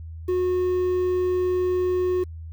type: tone with quantisation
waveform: triangle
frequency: 363.7 Hz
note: F#4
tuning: 30 cents flat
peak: -18 dBFS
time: 0.28-2.24 s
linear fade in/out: 10 ms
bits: 8
effects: added 81 Hz sine -34 dBFS peak until 2.52 s